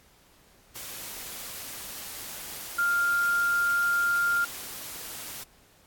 sine tone in noise, 1399 Hz, F6, 3 cents sharp, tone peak -22 dBFS, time 2.78-4.45 s, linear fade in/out 10 ms, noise white, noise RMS -39 dBFS, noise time 0.75-5.44 s, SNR +14 dB, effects pink hiss -59 dBFS RMS until 5.86 s + AAC 64 kbps

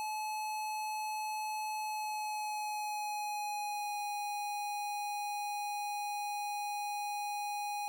square tone with pitch glide, 858 to 825 Hz, A5 to G#5, -44 to -12 cents, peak -36 dBFS, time 0-7.88 s, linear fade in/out 0 ms, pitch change -68 cents, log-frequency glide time 1.78-4.05 s, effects none

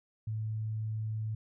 sine tone, 109.2 Hz, A2, 13 cents flat, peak -32 dBFS, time 0.27-1.35 s, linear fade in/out 5 ms, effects none

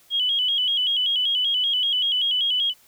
sine tone with vibrato, 3125 Hz, G7, 6 cents flat, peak -19 dBFS, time 0.1-2.74 s, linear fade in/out 50 ms, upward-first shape square, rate 5.2 Hz, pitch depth 76 cents each way, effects white hiss -56 dBFS RMS until 2.87 s

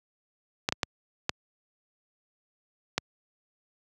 clicks, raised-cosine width 0.2 ms, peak -7 dBFS, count 5, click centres 0.689 / 0.724 / 0.832 / 1.294 / 2.98 s, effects high-pass 80 Hz 12 dB/octave

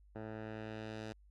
10% pulse tone with low-pass filter sweep, 109.3 Hz, A2, 11 cents flat, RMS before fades -45 dBFS, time 0.15-1.13 s, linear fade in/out 10 ms, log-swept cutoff 1200 to 5900 Hz, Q 0.94, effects added 50 Hz sine -60 dBFS peak until 1.3 s

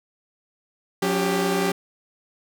sawtooth tone cluster, 181.8 / 281.2 / 394.3 Hz, F#3 / C#4 / G4, -30 / +25 / +10 cents, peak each -21 / -25 / -19 dBFS, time 1.02-1.72 s, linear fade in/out 5 ms, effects none

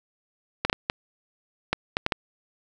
clicks, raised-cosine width 0.3 ms, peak -6 dBFS, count 8, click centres 0.65 / 0.698 / 0.729 / 0.899 / 1.73 / 1.969 / 2.064 / 2.122 s, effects none

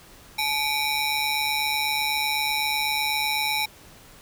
20% pulse ring-modulated tone, 1568 Hz, G6, in tune, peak -15 dBFS, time 0.38-3.66 s, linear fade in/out 10 ms, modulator 710 Hz, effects pink hiss -49 dBFS RMS until 4.21 s

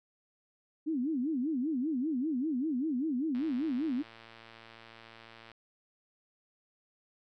sine tone with vibrato, 280.7 Hz, C#4, 22 cents sharp, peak -29 dBFS, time 0.86-4.03 s, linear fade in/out 20 ms, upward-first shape sine, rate 5.1 Hz, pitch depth 260 cents each way
click train, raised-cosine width 0.3 ms, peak -35 dBFS, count 248, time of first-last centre 3.35-5.517 s, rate 114 Hz
effects none

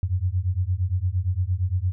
sine beating tone pair, 87.31 / 96.01 Hz, F2 / G2, 0 / -35 cents, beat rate 8.7 Hz, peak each -24 dBFS, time 0.03-1.92 s, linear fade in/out 0 ms, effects none

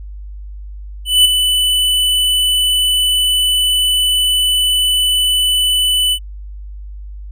square tone with ADSR envelope, 2989 Hz, F#7, 17 cents sharp, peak -5 dBFS, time 1.05-6.19 s, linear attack 200 ms, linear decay 11 ms, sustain -7 dB, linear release 67 ms, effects added 50 Hz sine -27 dBFS peak until 7.31 s

